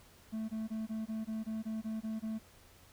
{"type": "tone bursts", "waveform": "triangle", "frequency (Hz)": 220, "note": "A3", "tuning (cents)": 0, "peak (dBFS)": -33, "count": 11, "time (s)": [0.32, 2.39], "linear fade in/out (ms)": 20, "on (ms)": 170, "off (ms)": 20, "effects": ["added 87 Hz sine -66 dBFS peak until 2.92 s", "pink hiss -61 dBFS RMS until 2.92 s"]}